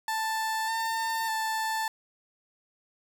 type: tone with pitch steps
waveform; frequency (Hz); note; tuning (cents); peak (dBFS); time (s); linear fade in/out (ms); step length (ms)
30% pulse; 883 / 901 / 883; A5 / A5 / A5; +6 / +41 / +6; -25; 0.08-1.88; 2; 600
effects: none